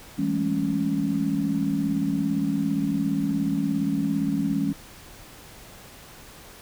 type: chord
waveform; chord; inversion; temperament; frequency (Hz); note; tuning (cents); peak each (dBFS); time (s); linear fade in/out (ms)
sine; A major seventh; second; equal with one note detuned; 164.81 / 202.7 / 220 / 277.2; E3 / G#3 / A3 / C#4; 0 / -42 / 0 / 0; -29 / -27 / -31 / -25; 0.18-4.73; 10
effects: pink hiss -46 dBFS RMS until 6.61 s